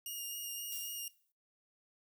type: tone with vibrato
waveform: 5% pulse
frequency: 2842 Hz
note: F7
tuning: 30 cents sharp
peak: -32 dBFS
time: 0.06-1.08 s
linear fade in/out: 2 ms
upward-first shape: sine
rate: 3.8 Hz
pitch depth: 15 cents each way
type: noise with exponential decay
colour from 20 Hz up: violet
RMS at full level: -43 dBFS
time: 0.72-1.32 s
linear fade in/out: 1 ms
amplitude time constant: 130 ms
effects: noise-tail reverb RT60 0.3 s tail -19 dB re dry